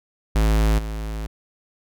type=tone with level steps; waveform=square; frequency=53.8 Hz; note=A1; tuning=38 cents flat; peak=-16 / -27 dBFS; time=0.35-1.27 s; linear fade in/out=10 ms; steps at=0.78 s; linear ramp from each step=10 ms; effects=none